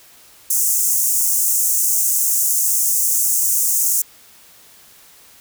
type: high-pass noise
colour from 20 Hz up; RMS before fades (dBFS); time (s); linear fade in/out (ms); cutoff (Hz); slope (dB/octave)
pink; -17; 0.5-4.02; 5; 6400; 48
effects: white hiss -47 dBFS RMS until 5.4 s